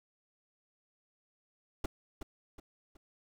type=noise with echo; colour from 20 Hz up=brown; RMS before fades=-33 dBFS; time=1.84-1.86 s; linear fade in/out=5 ms; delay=370 ms; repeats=3; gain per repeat=-8 dB; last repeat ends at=2.97 s; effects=none